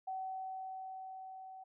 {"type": "tone with level ramp", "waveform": "sine", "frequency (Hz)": 758, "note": "F#5", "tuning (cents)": 42, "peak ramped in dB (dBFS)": [-37, -48], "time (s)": [0.07, 1.64], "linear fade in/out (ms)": 10, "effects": []}